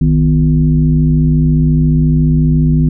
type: tone with frequency modulation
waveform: sine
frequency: 155.56 Hz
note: D#3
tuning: in tune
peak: -7 dBFS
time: 0.01-2.89 s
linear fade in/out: 5 ms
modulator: 94.3 Hz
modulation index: 0.93
effects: none